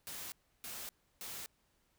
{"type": "noise bursts", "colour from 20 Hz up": "white", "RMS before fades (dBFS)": -45, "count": 3, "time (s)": [0.07, 1.46], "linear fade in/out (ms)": 0, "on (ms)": 250, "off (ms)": 320, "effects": ["pink hiss -75 dBFS RMS until 1.98 s"]}